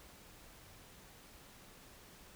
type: silence
effects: pink hiss -58 dBFS RMS until 2.35 s